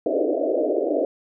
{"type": "band-pass noise", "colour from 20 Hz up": "white", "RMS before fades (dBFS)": -22, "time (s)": [0.06, 1.05], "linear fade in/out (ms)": 2, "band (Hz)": [270, 660], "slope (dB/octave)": 96, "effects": []}